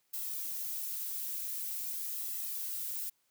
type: noise with flanger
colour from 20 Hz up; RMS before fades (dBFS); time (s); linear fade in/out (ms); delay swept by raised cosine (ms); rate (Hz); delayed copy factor
violet; -38; 0.13-3.1; 10; 1.5 to 3.2; 0.46; +0.5
effects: white hiss -75 dBFS RMS until 3.3 s + high-pass 80 Hz 12 dB/octave